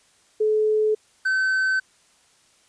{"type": "tone pair in turn", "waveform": ["sine", "triangle"], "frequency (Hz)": [430, 1532.3], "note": ["A4", "G6"], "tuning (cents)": [-40, -40], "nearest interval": "octave + minor seventh", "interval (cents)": 2200, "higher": "second", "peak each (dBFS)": -17, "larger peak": "neither", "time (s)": [[0.4, 0.95], [1.25, 1.8]], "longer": "neither", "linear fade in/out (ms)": 10, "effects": ["white hiss -59 dBFS RMS until 2.68 s", "resampled to 22050 Hz"]}